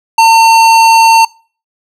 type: tone with hard clipping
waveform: sine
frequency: 905 Hz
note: A5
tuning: 48 cents sharp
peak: -4 dBFS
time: 0.18-1.25 s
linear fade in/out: 5 ms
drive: 16 dB
effects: noise-tail reverb RT60 0.4 s tail -24 dB re dry